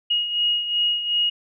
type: beating tone pair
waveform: sine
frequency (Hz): 2879 / 2881.7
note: F#7 / F#7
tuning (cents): -48 / -46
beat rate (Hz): 2.7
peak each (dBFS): -20 / -27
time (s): 0.1-1.3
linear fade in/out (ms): 10
effects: none